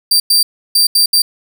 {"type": "tone bursts at uneven times", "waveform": "sawtooth", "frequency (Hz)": 4684, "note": "D8", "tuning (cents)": -5, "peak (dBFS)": -5, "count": 5, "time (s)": [[0.11, 0.2], [0.3, 0.43], [0.75, 0.87], [0.95, 1.06], [1.13, 1.22]], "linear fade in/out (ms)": 5, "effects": []}